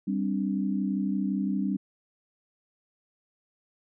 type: chord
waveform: sine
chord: G suspended fourth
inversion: none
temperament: equal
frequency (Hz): 196 / 261.6 / 293.7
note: G3 / C4 / D4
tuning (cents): 0 / 0 / 0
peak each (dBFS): -27 / -32 / -32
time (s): 0.07-1.77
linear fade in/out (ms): 10
effects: none